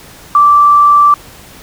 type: tone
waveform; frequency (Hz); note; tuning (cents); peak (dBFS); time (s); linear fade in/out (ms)
sine; 1168; D6; -10; -3; 0.35-1.14; 2
effects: pink hiss -36 dBFS RMS until 1.62 s